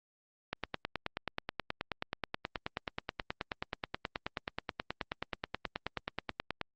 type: click train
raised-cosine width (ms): 0.3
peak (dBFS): -17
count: 58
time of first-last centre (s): 0.53-6.613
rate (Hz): 9.37
effects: low-pass 5000 Hz 12 dB/octave + Opus 48 kbps